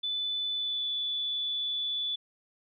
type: tone with pitch glide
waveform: sine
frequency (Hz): 3495 to 3463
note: A7 to A7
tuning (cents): -12 to -28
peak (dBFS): -29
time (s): 0.03-2.16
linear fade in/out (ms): 10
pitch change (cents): -16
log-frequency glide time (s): 0.53-0.9
effects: none